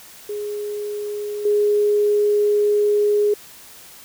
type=tone with level steps; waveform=sine; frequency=415.3 Hz; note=G#4; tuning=in tune; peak=-24 / -14 dBFS; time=0.29-3.34 s; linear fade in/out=5 ms; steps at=1.45 s; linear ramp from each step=5 ms; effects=white hiss -43 dBFS RMS until 4.04 s